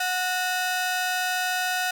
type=ring-modulated tone; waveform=sawtooth; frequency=1100 Hz; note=C#6; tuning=14 cents flat; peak=-17 dBFS; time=0-1.91 s; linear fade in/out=5 ms; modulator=367 Hz; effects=none